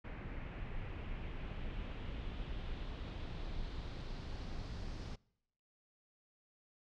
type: noise with low-pass filter sweep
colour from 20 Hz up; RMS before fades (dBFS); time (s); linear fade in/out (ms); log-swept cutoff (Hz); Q
brown; -43; 0.04-5.16; 10; 2200 to 5100; 2.4
effects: noise-tail reverb RT60 0.8 s tail -25 dB re dry